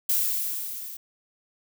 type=noise with level ramp; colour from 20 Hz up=violet; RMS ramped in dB=-22 to -39 dBFS; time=0.09-0.97 s; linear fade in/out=5 ms; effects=none